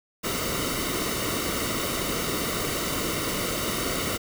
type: noise with comb filter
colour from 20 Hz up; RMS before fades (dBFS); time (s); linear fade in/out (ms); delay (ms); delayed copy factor
pink; -28; 0.23-4.18; 20; 1.2; -0.65
effects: none